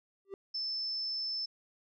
triangle tone with exponential growth, 392 Hz, G4, in tune, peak -33 dBFS, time 0.25-0.34 s, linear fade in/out 1 ms, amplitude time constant 18 ms
sine tone, 5274 Hz, E8, in tune, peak -33 dBFS, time 0.54-1.46 s, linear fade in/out 10 ms
effects none

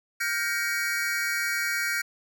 square chord, G half-diminished seventh, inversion third, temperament just, 1411.2 / 1568 / 1881.6 / 2258 Hz, F6 / G6 / Bb6 / Db7, +18 / 0 / +16 / +31 cents, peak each -32 dBFS, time 0.2-2.02 s, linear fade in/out 10 ms, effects none

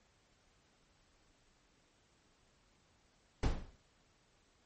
brown noise with exponential decay, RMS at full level -26 dBFS, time 3.43-3.77 s, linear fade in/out 2 ms, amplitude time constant 73 ms, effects pink hiss -71 dBFS RMS until 4.65 s + MP3 32 kbps

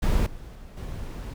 brown noise with level steps, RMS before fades -22 / -40 / -42 / -34 dBFS, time 0.02-1.34 s, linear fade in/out 10 ms, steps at 0.26 / 0.55 / 0.77 s, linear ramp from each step 5 ms, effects none

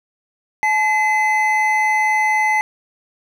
triangle tone pair together, 858 / 2041 Hz, A5 / C7, -44 / -44 cents, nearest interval octave + minor third, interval 1500 cents, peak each -15 dBFS, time 0.63-2.61 s, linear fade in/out 0 ms, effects none

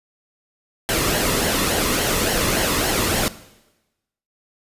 pink noise with flanger, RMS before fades -20 dBFS, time 0.89-3.28 s, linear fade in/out 0 ms, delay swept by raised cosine 0.81 to 1.33 ms, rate 3.5 Hz, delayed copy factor -0.5, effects noise-tail reverb RT60 1.0 s tail -17 dB re dry + resampled to 32000 Hz

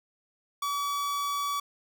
45% pulse tone, 1142 Hz, D6, 49 cents flat, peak -28 dBFS, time 0.62-1.6 s, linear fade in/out 5 ms, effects none

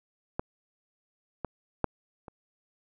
clicks, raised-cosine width 1 ms, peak -15 / -18 / -10 / -29 dBFS, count 4, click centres 0.395 / 1.447 / 1.843 / 2.282 s, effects none

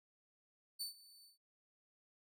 sawtooth tone with ADSR envelope, 4517 Hz, C#8, 32 cents sharp, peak -36 dBFS, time 0.79-1.38 s, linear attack 22 ms, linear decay 120 ms, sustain -21 dB, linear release 130 ms, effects none

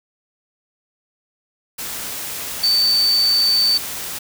sine tone in noise, 4555 Hz, C#8, 46 cents sharp, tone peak -13 dBFS, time 2.63-3.78 s, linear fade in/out 10 ms, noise white, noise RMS -28 dBFS, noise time 1.78-4.19 s, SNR +12 dB, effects none

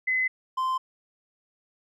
sine / triangle tone pair in turn, 2032 / 1038.5 Hz, B6 / C6, +49 / -13 cents, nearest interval octave, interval 1162 cents, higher first, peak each -22 dBFS, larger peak neither, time 0.07-0.28 / 0.57-0.78 s, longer neither, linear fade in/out 10 ms, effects none

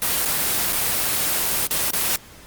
white noise with dropouts, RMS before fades -21 dBFS, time 0.02-2.16 s, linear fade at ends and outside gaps 1 ms, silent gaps 0.252-0.257 / 0.725-0.729 / 1.67-1.708 / 1.907-1.933 s, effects pink hiss -45 dBFS RMS until 2.46 s + Opus 24 kbps

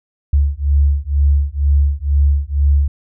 sine beating tone pair, 70.2 / 72.3 Hz, C#2 / D2, +22 / -27 cents, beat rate 2.1 Hz, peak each -14 dBFS, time 0.33-2.88 s, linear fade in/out 5 ms, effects none

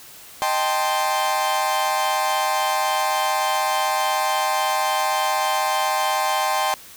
40% pulse chord, A half-diminished seventh, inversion second, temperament equal, 622.3 / 784 / 880 / 1046.5 Hz, Eb5 / G5 / A5 / C6, 0 / 0 / 0 / 0 cents, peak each -27 / -22 / -26 / -23 dBFS, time 0.42-6.74 s, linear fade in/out 0 ms, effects white hiss -43 dBFS RMS until 6.96 s

